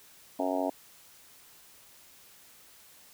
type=harmonic tone; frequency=92.5 Hz; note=F#2; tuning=in tune; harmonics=3 / 4 / 5 / 6 / 7 / 8 / 9 / 10; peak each=-32 / -41 / -39 / -37 / -32 / -37 / -38 / -41 dBFS; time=0.39-0.7 s; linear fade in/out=5 ms; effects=white hiss -56 dBFS RMS until 3.13 s